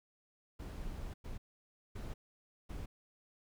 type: noise bursts at uneven times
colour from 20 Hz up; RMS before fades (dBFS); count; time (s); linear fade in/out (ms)
brown; -43; 4; 0.59-1.14 / 1.24-1.38 / 1.95-2.14 / 2.69-2.86; 10
effects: none